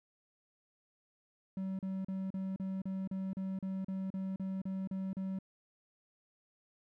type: tone bursts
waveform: triangle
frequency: 190.7 Hz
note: G3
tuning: 47 cents flat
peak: -33 dBFS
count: 15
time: 1.57-5.388 s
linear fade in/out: 2 ms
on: 220 ms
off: 37 ms
effects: none